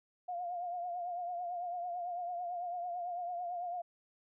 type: tone with vibrato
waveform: sine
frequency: 706 Hz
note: F5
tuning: 19 cents sharp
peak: -36 dBFS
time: 0.28-3.82 s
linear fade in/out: 10 ms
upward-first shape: triangle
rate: 9 Hz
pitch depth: 60 cents each way
effects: none